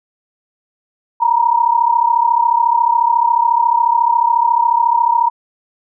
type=tone pair together; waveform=sine; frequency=925.9 / 960 Hz; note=A#5 / B5; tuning=-12 / -49 cents; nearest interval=minor second; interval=63 cents; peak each=-13 dBFS; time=1.2-5.3 s; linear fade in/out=20 ms; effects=none